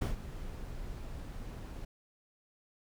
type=noise with ADSR envelope; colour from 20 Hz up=brown; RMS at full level=-29 dBFS; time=0.01-1.85 s; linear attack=12 ms; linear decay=130 ms; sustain=-13 dB; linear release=5 ms; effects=none